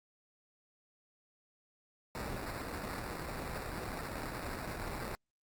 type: noise with sample-and-hold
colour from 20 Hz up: pink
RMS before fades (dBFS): -40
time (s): 2.15-5.15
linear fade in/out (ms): 0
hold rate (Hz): 3150
effects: Opus 48 kbps